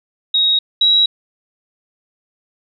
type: tone pair in turn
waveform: sine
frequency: 3783 / 3867 Hz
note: A#7 / B7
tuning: +25 / -37 cents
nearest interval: unison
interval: 38 cents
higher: second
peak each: -11 / -9 dBFS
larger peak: second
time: 0.34-0.59 / 0.81-1.06 s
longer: neither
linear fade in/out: 5 ms
effects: none